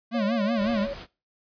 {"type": "tone with vibrato", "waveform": "square", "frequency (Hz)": 218.5, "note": "A3", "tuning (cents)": -12, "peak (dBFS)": -24, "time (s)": [0.11, 0.88], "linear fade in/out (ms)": 50, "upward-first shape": "sine", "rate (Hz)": 5.4, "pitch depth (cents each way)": 150}
{"type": "tone with pitch glide", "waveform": "sine", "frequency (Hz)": [554.4, 560.5], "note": ["C#5", "C#5"], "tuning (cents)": [0, 19], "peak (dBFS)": -29, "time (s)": [0.14, 0.94], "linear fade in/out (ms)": 10, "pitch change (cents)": 19, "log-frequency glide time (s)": [0.25, 0.42]}
{"type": "noise", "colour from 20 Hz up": "pink", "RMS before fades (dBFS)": -40, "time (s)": [0.57, 1.07], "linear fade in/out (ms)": 50}
{"effects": ["noise-tail reverb RT60 0.3 s tail -21 dB re dry", "resampled to 11025 Hz"]}